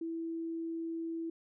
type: tone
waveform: sine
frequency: 329.6 Hz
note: E4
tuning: in tune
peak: -35 dBFS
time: 0.01-1.3 s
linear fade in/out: 5 ms
effects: none